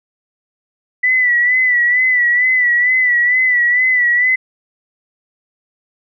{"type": "tone with vibrato", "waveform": "sine", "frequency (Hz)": 1975.5, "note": "B6", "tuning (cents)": 0, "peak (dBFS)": -10, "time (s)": [1.03, 4.36], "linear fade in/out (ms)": 10, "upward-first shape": "sine", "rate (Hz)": 2.2, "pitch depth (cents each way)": 54, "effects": []}